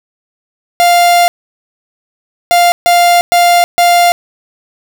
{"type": "tone bursts at uneven times", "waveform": "45% pulse", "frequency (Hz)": 698.5, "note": "F5", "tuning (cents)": 0, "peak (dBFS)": -5, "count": 5, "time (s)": [[0.8, 1.28], [2.51, 2.72], [2.86, 3.21], [3.32, 3.64], [3.78, 4.12]], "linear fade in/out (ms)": 0, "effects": []}